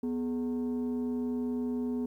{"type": "tone pair together", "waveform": "sine", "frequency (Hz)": [246.9, 421.5], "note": ["B3", "G#4"], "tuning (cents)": [0, 26], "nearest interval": "major sixth", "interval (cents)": 926, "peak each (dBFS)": [-28, -35], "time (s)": [0.03, 2.06], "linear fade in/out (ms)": 5, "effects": ["tanh soft clip ceiling -27 dBFS", "11-bit"]}